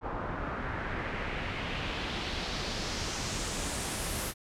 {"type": "noise with low-pass filter sweep", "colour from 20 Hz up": "pink", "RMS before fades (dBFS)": -35, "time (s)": [0.01, 4.34], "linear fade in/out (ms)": 50, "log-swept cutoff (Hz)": [1100, 12000], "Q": 1.8, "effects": []}